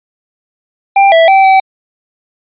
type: tone with pitch steps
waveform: square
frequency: 790 / 658 / 774 / 767 Hz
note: G5 / E5 / G5 / G5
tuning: +13 / -3 / -22 / -38 cents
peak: -4 dBFS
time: 0.96-1.6 s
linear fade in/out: 5 ms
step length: 160 ms
effects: resampled to 8000 Hz